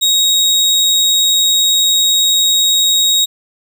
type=tone; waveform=30% pulse; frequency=3778 Hz; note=A#7; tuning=22 cents sharp; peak=-7 dBFS; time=0.01-3.26 s; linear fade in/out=20 ms; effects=none